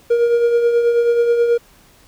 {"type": "tone with tremolo", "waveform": "triangle", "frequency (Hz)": 472, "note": "A#4", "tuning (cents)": 22, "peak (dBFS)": -7, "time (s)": [0.1, 1.58], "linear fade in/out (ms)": 10, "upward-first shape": "triangle", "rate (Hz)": 9.3, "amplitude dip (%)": 55, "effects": ["tanh soft clip ceiling -3 dBFS", "pink hiss -50 dBFS RMS until 2.07 s"]}